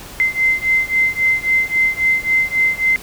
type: beating tone pair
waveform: sine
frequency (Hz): 2071 / 2074.7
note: C7 / C7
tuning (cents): -18 / -15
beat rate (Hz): 3.7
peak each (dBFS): -17 / -16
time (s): 0.2-2.96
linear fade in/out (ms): 0
effects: pink hiss -35 dBFS RMS until 3.02 s